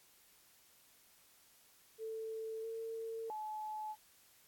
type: tone with pitch steps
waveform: sine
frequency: 443.8 / 451.3 / 858 Hz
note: A4 / A4 / A5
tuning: +15 / +44 / -44 cents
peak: -40 dBFS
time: 1.98-3.96 s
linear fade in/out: 50 ms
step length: 660 ms
effects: white hiss -66 dBFS RMS until 4.47 s + AAC 64 kbps